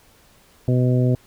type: harmonic tone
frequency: 125.6 Hz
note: B2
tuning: 30 cents sharp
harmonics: 1 / 2 / 3 / 4 / 5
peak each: -16 / -22 / -26 / -28 / -30 dBFS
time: 0.68-1.15 s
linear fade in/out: 2 ms
effects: pink hiss -54 dBFS RMS until 1.26 s